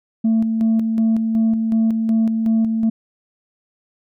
sine tone with tremolo, 223.7 Hz, A3, 29 cents sharp, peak -11 dBFS, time 0.24-2.9 s, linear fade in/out 10 ms, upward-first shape square, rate 2.7 Hz, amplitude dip 45%, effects tanh soft clip ceiling -11 dBFS

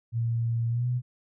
sine tone with pitch glide, 116.1 to 123.72 Hz, A#2 to B2, -7 to +3 cents, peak -24 dBFS, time 0.12-1.02 s, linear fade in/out 50 ms, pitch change +110 cents, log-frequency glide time 0.69-0.87 s, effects none

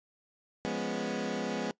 20% pulse chord, C# dominant seventh, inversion first, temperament equal, 174.61 / 207.7 / 246.9 / 277.2 Hz, E#3 / G#3 / B3 / C#4, 0 / 0 / 0 / 0 cents, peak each -35 / -31 / -31 / -36 dBFS, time 0.65-1.71 s, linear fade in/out 0 ms, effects noise-tail reverb RT60 0.1 s tail -22 dB re dry + resampled to 16000 Hz

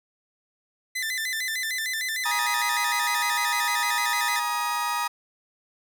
sawtooth tone with vibrato, 1897 Hz, A#6, 30 cents sharp, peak -23 dBFS, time 0.95-4.4 s, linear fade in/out 10 ms, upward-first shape square, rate 6.6 Hz, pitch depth 110 cents each way
35% pulse chord, Ab suspended second, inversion none, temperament equal with one note detuned, 830.6 / 950.8 / 1244.5 Hz, Ab5 / Bb5 / Eb6, 0 / +34 / 0 cents, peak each -32 / -26 / -27 dBFS, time 2.25-5.08 s, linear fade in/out 10 ms
effects none

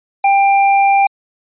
square tone, 792 Hz, G5, 18 cents sharp, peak -9 dBFS, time 0.24-1.07 s, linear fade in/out 5 ms, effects resampled to 8000 Hz

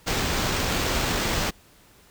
pink noise with sample-and-hold, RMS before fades -25 dBFS, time 0.06-1.51 s, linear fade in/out 20 ms, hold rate 11025 Hz, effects pink hiss -55 dBFS RMS until 2.1 s

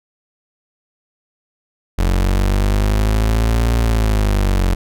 35% pulse linear two-way sweep, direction up then down, 44.51 to 58.1 to 44.51 Hz, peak -11 dBFS, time 1.98-4.75 s, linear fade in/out 10 ms, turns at 3.75 s, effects none

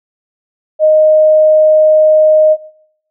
sine tone, 620 Hz, D#5, 6 cents flat, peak -4 dBFS, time 0.79-2.57 s, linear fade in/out 50 ms, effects noise-tail reverb RT60 0.7 s tail -21 dB re dry

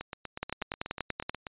two click trains, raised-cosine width 0.3 ms, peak -21 / -15 dBFS, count 13 / 10, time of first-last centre 0.01-1.468 / 0.43-1.295 s, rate 8.23 / 10.4 Hz, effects resampled to 8000 Hz

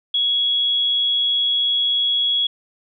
sine tone, 3341 Hz, G#7, 10 cents sharp, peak -16 dBFS, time 0.14-2.47 s, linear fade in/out 5 ms, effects none

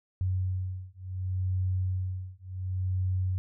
sine beating tone pair, 92.5 / 93.19 Hz, F#2 / F#2, 0 / +13 cents, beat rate 0.69 Hz, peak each -31 dBFS, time 0.21-3.38 s, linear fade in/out 0 ms, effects none

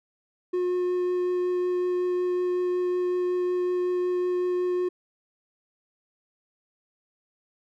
triangle tone with vibrato, 360 Hz, F#4, 47 cents flat, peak -21 dBFS, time 0.53-4.89 s, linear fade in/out 10 ms, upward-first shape triangle, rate 5.4 Hz, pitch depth 8 cents each way, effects none

